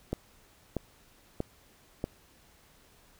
click train, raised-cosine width 2 ms, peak -17 dBFS, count 4, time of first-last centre 0.13-2.041 s, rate 1.57 Hz, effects pink hiss -61 dBFS RMS until 3.19 s

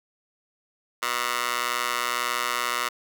15% pulse tone with high-pass filter, 121.7 Hz, B2, 25 cents flat, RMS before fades -27 dBFS, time 1.02-2.89 s, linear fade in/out 10 ms, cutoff 1200 Hz, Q 1.3, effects none

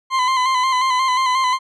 40% pulse tone with vibrato, 1029 Hz, C6, 29 cents flat, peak -14 dBFS, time 0.1-1.59 s, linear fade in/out 50 ms, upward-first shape square, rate 5.6 Hz, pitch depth 38 cents each way, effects low-pass 5000 Hz 12 dB/octave

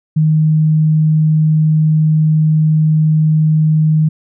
sine tone, 155.7 Hz, D#3, 2 cents sharp, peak -8 dBFS, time 0.16-4.09 s, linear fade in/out 10 ms, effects none

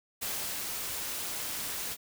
white noise with ADSR envelope, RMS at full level -34 dBFS, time 0.21-1.97 s, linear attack 18 ms, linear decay 320 ms, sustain -2 dB, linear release 48 ms, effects none

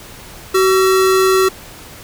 square tone pair together, 378 / 1347 Hz, F#4 / E6, +37 / +37 cents, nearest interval octave + minor seventh, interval 2200 cents, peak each -11 / -19 dBFS, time 0.54-1.49 s, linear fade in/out 10 ms, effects pink hiss -36 dBFS RMS until 2.03 s

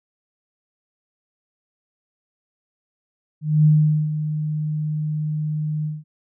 sine tone with ADSR envelope, 152.8 Hz, D#3, 31 cents flat, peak -10 dBFS, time 3.41-6.04 s, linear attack 240 ms, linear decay 440 ms, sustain -11 dB, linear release 190 ms, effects none

